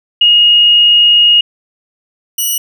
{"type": "tone pair in turn", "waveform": ["sine", "5% pulse"], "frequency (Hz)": [2868, 2932], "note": ["F7", "F#7"], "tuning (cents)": [45, -16], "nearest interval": "unison", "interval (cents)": 39, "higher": "second", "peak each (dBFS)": -4, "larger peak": "neither", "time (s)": [[0.21, 1.41], [2.38, 2.58]], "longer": "first", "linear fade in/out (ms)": 5, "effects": []}